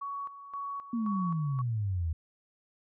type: tone with tremolo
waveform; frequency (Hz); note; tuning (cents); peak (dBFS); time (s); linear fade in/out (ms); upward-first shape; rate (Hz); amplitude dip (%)
sine; 1121; C#6; +19; -34; 0.01-1.62; 10; square; 1.9; 70
type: exponential sweep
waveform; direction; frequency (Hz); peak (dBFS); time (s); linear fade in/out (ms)
sine; down; 240.5 to 77.78; -28; 0.93-2.13; 5
effects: none